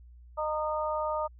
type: harmonic tone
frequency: 307 Hz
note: D#4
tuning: 23 cents flat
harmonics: 2 / 3 / 4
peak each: -31 / -33 / -34 dBFS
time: 0.37-1.28 s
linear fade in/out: 20 ms
effects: added 60 Hz sine -49 dBFS peak until 1.39 s